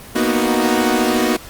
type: chord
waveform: sawtooth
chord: B major seventh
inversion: third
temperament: equal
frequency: 233.1 / 246.9 / 311.1 / 370 Hz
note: A#3 / B3 / D#4 / F#4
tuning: 0 / 0 / 0 / 0 cents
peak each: -16 dBFS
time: 0.15-1.37 s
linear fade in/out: 10 ms
effects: pink hiss -37 dBFS RMS until 1.49 s + Opus 24 kbps